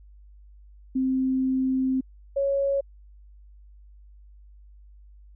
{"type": "tone pair in turn", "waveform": "sine", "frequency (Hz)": [261.6, 554.3], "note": ["C4", "C#5"], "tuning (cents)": [0, 0], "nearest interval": "octave + minor second", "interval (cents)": 1300, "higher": "second", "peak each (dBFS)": -21, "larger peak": "neither", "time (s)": [[0.95, 2.01], [2.36, 2.81]], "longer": "first", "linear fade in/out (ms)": 10, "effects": ["added 50 Hz sine -47 dBFS peak until 5.35 s"]}